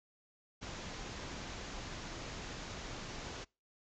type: low-pass noise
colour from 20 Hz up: pink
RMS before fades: -45 dBFS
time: 0.61-3.45 s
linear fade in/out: 20 ms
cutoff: 7200 Hz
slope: 96 dB/octave
effects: noise-tail reverb RT60 0.3 s tail -26 dB re dry